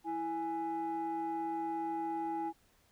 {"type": "tone pair together", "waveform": "sine", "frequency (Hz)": [328.9, 830.6], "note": ["E4", "G#5"], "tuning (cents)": [-4, 0], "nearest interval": "octave + major third", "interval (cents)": 1604, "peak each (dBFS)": [-36, -34], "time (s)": [0.04, 2.53], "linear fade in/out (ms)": 50, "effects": ["tanh soft clip ceiling -30 dBFS", "pink hiss -69 dBFS RMS until 2.91 s"]}